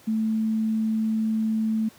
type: tone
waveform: sine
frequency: 220 Hz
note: A3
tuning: in tune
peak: -21 dBFS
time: 0.07-1.89 s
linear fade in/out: 10 ms
effects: pink hiss -52 dBFS RMS until 1.98 s + high-pass 100 Hz 12 dB/octave